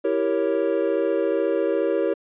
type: chord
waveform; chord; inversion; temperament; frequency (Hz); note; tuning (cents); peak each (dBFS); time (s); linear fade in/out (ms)
triangle; E diminished seventh; none; equal; 329.6 / 392 / 466.2 / 554.4; E4 / G4 / Bb4 / Db5; 0 / 0 / 0 / 0; -24 / -23 / -23 / -23; 0.04-2.14; 10
effects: resampled to 8000 Hz